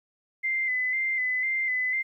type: tone with vibrato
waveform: sine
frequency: 2051 Hz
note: C7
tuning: 35 cents flat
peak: -24 dBFS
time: 0.43-2.03 s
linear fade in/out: 20 ms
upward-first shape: square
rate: 2 Hz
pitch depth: 34 cents each way
effects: 11-bit